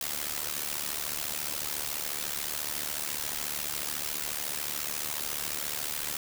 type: noise with amplitude modulation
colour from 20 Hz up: white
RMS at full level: -30 dBFS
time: 0.01-6.17 s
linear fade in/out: 2 ms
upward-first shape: sine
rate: 74.1 Hz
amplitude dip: 85%
effects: none